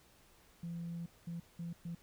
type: tone bursts at uneven times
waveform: sine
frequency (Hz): 169.7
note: F3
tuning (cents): -49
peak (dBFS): -38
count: 4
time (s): 0.63-1.06 / 1.27-1.4 / 1.59-1.73 / 1.85-1.95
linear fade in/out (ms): 5
effects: tanh soft clip ceiling -36 dBFS + pink hiss -65 dBFS RMS until 2.02 s